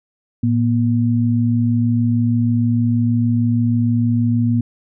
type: tone pair together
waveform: sine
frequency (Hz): 112.8 / 239.2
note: A2 / A#3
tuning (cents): +44 / +45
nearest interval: octave + minor second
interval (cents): 1301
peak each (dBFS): -16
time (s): 0.43-4.61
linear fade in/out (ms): 5
effects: none